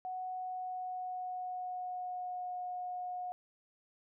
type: tone with pitch glide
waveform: sine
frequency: 740 to 724.4 Hz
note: F#5 to F#5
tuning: 0 to -37 cents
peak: -37 dBFS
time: 0.05-3.32 s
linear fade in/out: 0 ms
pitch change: -37 cents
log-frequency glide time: 0.25-2.57 s
effects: none